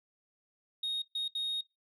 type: tone bursts at uneven times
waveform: sine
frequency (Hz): 3729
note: A#7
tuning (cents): 0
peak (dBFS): -29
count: 3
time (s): 0.83-1.02 / 1.15-1.28 / 1.35-1.61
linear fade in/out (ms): 5
effects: noise-tail reverb RT60 0.2 s tail -24 dB re dry + tanh soft clip ceiling -30 dBFS